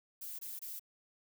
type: noise bursts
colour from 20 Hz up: violet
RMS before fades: -44 dBFS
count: 3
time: 0.21-0.796 s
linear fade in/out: 10 ms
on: 180 ms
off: 23 ms
effects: none